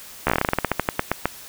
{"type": "slowing click train", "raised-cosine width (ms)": 0.5, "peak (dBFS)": -3, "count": 19, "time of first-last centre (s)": [0.27, 1.256], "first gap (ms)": 13, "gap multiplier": 1.15, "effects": ["white hiss -41 dBFS RMS until 1.48 s"]}